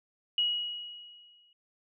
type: tone with exponential decay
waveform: sine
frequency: 2905 Hz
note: F#7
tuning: 32 cents flat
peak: -23 dBFS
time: 0.38-1.53 s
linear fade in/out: 2 ms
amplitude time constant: 250 ms
effects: none